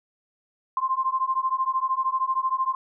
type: beating tone pair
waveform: sine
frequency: 1044 / 1057 Hz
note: C6 / C6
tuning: -4 / +17 cents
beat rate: 13 Hz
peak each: -25 dBFS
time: 0.77-2.75 s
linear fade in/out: 2 ms
effects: none